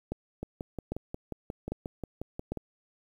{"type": "two click trains", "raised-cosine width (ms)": 2, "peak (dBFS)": [-22, -19], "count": [13, 4], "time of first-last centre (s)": [[0.43, 2.573], [0.12, 2.52]], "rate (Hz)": [5.6, 1.25], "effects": ["9-bit"]}